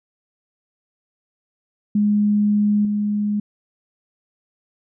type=tone with level steps; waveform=sine; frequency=207.7 Hz; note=G#3; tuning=in tune; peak=-14 / -18 dBFS; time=1.95-3.4 s; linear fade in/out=5 ms; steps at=2.85 s; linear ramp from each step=2 ms; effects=none